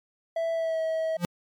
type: tone with pitch glide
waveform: triangle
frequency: 660 to 643.4 Hz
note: E5 to E5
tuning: +2 to -42 cents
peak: -23 dBFS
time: 0.36-1.17 s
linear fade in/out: 5 ms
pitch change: -44 cents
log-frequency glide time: 0.53-0.8 s
type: tone with exponential growth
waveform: square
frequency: 174.61 Hz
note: F3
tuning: in tune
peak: -20 dBFS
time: 1.16-1.25 s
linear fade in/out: 0 ms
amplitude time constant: 18 ms
effects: MP3 96 kbps